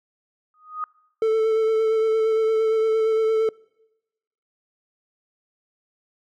sine tone with exponential growth, 1244.5 Hz, D#6, in tune, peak -22 dBFS, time 0.54-0.84 s, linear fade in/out 1 ms, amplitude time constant 65 ms
triangle tone with vibrato, 441.9 Hz, A4, 7 cents sharp, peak -15 dBFS, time 1.22-3.49 s, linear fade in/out 2 ms, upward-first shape sine, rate 8.7 Hz, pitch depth 16 cents each way
effects noise-tail reverb RT60 1.0 s tail -26 dB re dry

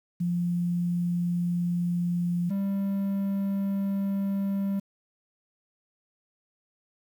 sine / triangle tone pair in turn, 174.61 / 197.05 Hz, F3 / G3, 0 / +9 cents, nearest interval major second, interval 209 cents, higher second, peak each -24 / -23 dBFS, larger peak second, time 0.2-2.5 / 2.5-4.8 s, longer neither, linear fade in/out 10 ms, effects 9-bit

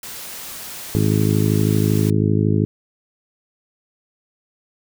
white noise, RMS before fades -33 dBFS, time 0.03-2.1 s, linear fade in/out 2 ms
harmonic tone, 52.7 Hz, G#1, 26 cents sharp, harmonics 2 / 3 / 4 / 5 / 6 / 7 / 8, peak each -18 / -20 / -22 / -25 / -24 / -28 / -26 dBFS, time 0.95-2.65 s, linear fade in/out 0 ms
effects none

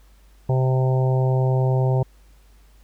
harmonic tone, 130 Hz, C3, 11 cents flat, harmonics 1 / 3 / 4 / 5 / 6 / 7, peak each -17 / -27 / -29 / -31 / -33 / -34 dBFS, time 0.49-2.03 s, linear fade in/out 5 ms, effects added 50 Hz sine -49 dBFS peak until 2.83 s + pink hiss -60 dBFS RMS until 2.83 s

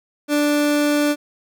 30% pulse tone, 293.7 Hz, D4, in tune, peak -13 dBFS, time 0.28-1.16 s, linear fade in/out 50 ms, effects none

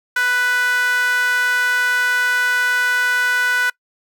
sawtooth tone with high-pass filter, 495.2 Hz, B4, 5 cents sharp, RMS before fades -17 dBFS, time 0.16-3.7 s, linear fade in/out 5 ms, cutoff 1500 Hz, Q 5.9, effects noise-tail reverb RT60 0.1 s tail -24 dB re dry

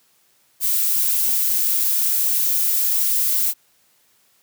violet noise, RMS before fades -19 dBFS, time 0.6-3.54 s, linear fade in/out 50 ms, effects white hiss -60 dBFS RMS until 4.42 s + high-pass 80 Hz 12 dB/octave

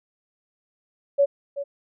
sine tone with echo, 563 Hz, C#5, 27 cents sharp, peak -14 dBFS, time 1.18-1.26 s, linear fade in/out 20 ms, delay 380 ms, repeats 1, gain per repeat -12 dB, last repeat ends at 1.64 s, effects none

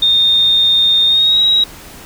sine tone with pitch glide, 3658 to 3831 Hz, A#7 to A#7, -33 to +47 cents, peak -8 dBFS, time 0.02-1.64 s, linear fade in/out 5 ms, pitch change +80 cents, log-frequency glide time 1.06-1.41 s, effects pink hiss -35 dBFS RMS until 2.05 s

